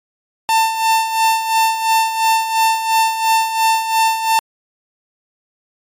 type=tone with tremolo; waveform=45% pulse; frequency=894 Hz; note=A5; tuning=27 cents sharp; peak=-10 dBFS; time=0.49-4.39 s; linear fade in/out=0 ms; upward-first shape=sine; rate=2.9 Hz; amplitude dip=65%; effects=MP3 64 kbps